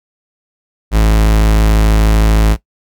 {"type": "tone", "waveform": "45% pulse", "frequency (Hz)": 53.6, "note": "A1", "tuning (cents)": -45, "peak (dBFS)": -7, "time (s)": [0.91, 2.57], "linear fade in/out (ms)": 50, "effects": ["noise-tail reverb RT60 0.1 s tail -17 dB re dry"]}